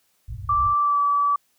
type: low-pass noise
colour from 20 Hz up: pink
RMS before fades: -28 dBFS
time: 0.28-0.74 s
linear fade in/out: 10 ms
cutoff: 120 Hz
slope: 48 dB/octave
type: tone with pitch glide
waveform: sine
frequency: 1169 to 1150.2 Hz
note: D6 to D6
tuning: -8 to -36 cents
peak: -17 dBFS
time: 0.49-1.36 s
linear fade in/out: 5 ms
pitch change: -28 cents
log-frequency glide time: 0.81-1 s
effects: white hiss -66 dBFS RMS until 1.58 s + high-pass 60 Hz 12 dB/octave